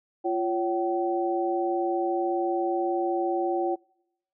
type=tone cluster; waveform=sine; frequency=346.2 / 559 / 763 Hz; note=F4 / C#5 / G5; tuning=-15 / +14 / -47 cents; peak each=-26 / -32 / -28 dBFS; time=0.24-3.76 s; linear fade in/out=20 ms; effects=noise-tail reverb RT60 0.8 s tail -26 dB re dry